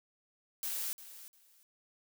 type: noise with echo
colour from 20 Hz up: blue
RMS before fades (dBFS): -37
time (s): 0.63-0.93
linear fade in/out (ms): 0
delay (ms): 350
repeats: 2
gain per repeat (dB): -14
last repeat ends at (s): 1.63
effects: none